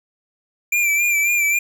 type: tone with vibrato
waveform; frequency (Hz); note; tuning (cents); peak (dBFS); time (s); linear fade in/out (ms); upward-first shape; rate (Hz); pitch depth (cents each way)
square; 2364; D7; +11; -16; 0.72-1.59; 5; sine; 3.7; 44
effects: none